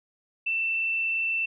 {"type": "tone with frequency modulation", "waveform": "sine", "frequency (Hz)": 2673, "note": "E7", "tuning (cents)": 23, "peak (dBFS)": -24, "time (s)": [0.46, 1.46], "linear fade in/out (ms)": 10, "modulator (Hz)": 31.4, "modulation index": 0.75, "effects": []}